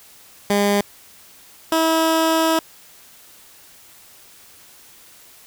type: tone pair in turn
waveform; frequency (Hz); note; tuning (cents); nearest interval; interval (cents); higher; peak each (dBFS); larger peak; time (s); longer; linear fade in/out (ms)
15% pulse; 203 / 323.4; G#3 / E4; -39 / -33; minor sixth; 806; second; -9 / -9; neither; 0.5-0.81 / 1.72-2.59; second; 2
effects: white hiss -47 dBFS RMS until 5.46 s